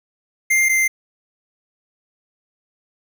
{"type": "tone pair in turn", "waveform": "square", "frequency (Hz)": [2103, 2087], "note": ["C7", "C7"], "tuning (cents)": [8, -5], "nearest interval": "unison", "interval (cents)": 13, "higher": "first", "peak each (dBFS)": [-14, -15], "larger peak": "first", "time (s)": [[0.5, 0.69], [0.69, 0.88]], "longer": "neither", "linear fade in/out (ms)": 10, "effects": ["8-bit"]}